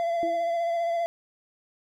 triangle tone with vibrato, 679 Hz, F5, 49 cents flat, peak -22 dBFS, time 0-1.06 s, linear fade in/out 0 ms, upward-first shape sine, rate 15 Hz, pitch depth 24 cents each way
sine tone with exponential decay, 333.2 Hz, E4, 19 cents sharp, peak -27 dBFS, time 0.23-0.6 s, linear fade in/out 0 ms, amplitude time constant 79 ms
effects none

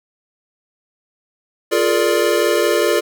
square chord, Bb dominant seventh, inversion second, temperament equal with one note detuned, 349.2 / 421.3 / 466.2 / 587.3 Hz, F4 / Ab4 / Bb4 / D5, 0 / +25 / 0 / 0 cents, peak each -20 dBFS, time 1.71-3.01 s, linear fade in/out 20 ms, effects none

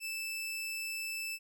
sawtooth tone, 2637 Hz, E7, in tune, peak -33 dBFS, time 0-1.39 s, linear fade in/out 50 ms, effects none

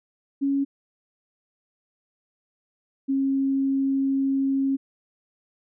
sine tone pair in turn, 277.2 / 271.3 Hz, C#4 / C#4, 0 / -37 cents, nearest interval unison, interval 37 cents, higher first, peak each -20 dBFS, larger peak neither, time 0.41-0.65 / 3.08-4.77 s, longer second, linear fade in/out 20 ms, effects none

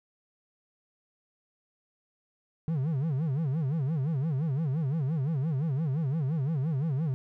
triangle tone with vibrato, 146.83 Hz, D3, in tune, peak -24 dBFS, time 2.68-7.14 s, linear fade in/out 0 ms, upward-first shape sine, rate 5.8 Hz, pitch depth 230 cents each way, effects none

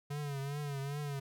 square tone with vibrato, 142.1 Hz, C#3, 43 cents sharp, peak -37 dBFS, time 0.1-1.2 s, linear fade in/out 10 ms, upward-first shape triangle, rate 2.5 Hz, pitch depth 82 cents each way, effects none

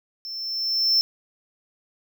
triangle tone with level ramp, 5340 Hz, E8, 22 cents sharp, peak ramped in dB -31 to -14 dBFS, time 0.25-1.01 s, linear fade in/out 0 ms, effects none

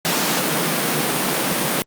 pink high-pass noise, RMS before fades -20 dBFS, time 0.05-1.82 s, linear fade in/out 0 ms, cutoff 140 Hz, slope 96 dB/octave, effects Opus 48 kbps

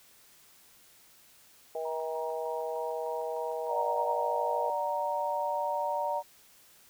harmonic tone, 160 Hz, D#3, 49 cents sharp, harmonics 3 / 4 / 5, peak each -35 / -36 / -40 dBFS, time 1.75-4.7 s, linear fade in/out 2 ms
sine tone with tremolo, 942 Hz, A#5, 18 cents sharp, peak -37 dBFS, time 1.85-4.2 s, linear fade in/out 5 ms, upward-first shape square, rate 3.3 Hz, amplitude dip 40%
sine chord, D augmented, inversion none, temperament equal, 587.3 / 740 / 932.3 Hz, D5 / F#5 / A#5, 0 / 0 / 0 cents, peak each -33 / -36 / -31 dBFS, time 3.68-6.23 s, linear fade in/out 50 ms
effects white hiss -59 dBFS RMS until 6.89 s

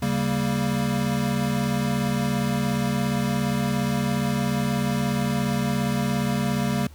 square chord, G diminished, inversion second, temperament equal, 138.59 / 196 / 233.1 Hz, Db3 / G3 / Bb3, 0 / 0 / 0 cents, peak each -27 dBFS, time 0.02-6.87 s, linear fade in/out 5 ms, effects added 75 Hz sine -42 dBFS peak until 6.94 s + pink hiss -54 dBFS RMS until 6.94 s

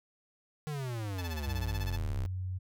square exponential sweep, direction down, 155.7 to 30.93 Hz, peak -35 dBFS, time 0.67-2.26 s, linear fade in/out 0 ms
10% pulse tone with tremolo, 870 Hz, A5, 20 cents flat, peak -31 dBFS, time 1.18-1.98 s, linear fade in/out 5 ms, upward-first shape sine, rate 16 Hz, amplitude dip 100%
sine tone, 92.5 Hz, F#2, in tune, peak -33 dBFS, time 1.46-2.59 s, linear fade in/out 20 ms
effects none

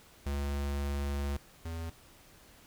square tone pair in turn, 70.7 / 82.44 Hz, C#2 / E2, +35 / +1 cents, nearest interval minor third, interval 266 cents, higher second, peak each -32 / -37 dBFS, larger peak first, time 0.26-1.37 / 1.65-1.9 s, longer first, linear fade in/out 5 ms, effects pink hiss -58 dBFS RMS until 2.66 s

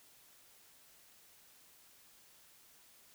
silence, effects white hiss -63 dBFS RMS until 3.14 s

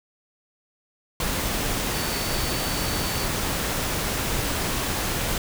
sine tone in noise, 4521 Hz, C#8, 33 cents sharp, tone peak -35 dBFS, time 1.94-3.27 s, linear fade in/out 2 ms, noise pink, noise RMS -26 dBFS, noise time 1.2-5.38 s, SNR -12 dB, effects none

